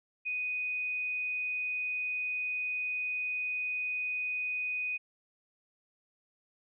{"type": "tone", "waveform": "sine", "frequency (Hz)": 2490, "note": "D#7", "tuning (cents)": 1, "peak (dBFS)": -31, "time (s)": [0.25, 4.98], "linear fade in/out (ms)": 20, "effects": []}